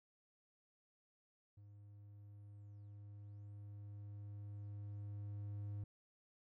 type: tone with level ramp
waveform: triangle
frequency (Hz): 102.4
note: G#2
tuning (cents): -24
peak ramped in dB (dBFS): -55 to -40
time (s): 1.57-5.84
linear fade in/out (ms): 5
effects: none